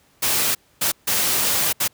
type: noise bursts at uneven times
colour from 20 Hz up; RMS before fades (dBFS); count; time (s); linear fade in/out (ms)
white; -20; 4; 0.22-0.55 / 0.81-0.92 / 1.07-1.73 / 1.8-1.88; 10
effects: pink hiss -58 dBFS RMS until 1.93 s + high-pass 60 Hz 12 dB/octave